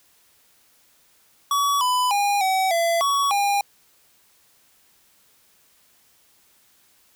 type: tone with pitch steps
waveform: square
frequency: 1134 / 999 / 812 / 759 / 675 / 1123 / 807 Hz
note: C#6 / B5 / G#5 / F#5 / E5 / C#6 / G#5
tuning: +39 / +20 / -39 / +44 / +41 / +22 / -50 cents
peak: -19 dBFS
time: 1.51-3.61 s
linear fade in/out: 2 ms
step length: 300 ms
effects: white hiss -59 dBFS RMS until 7.15 s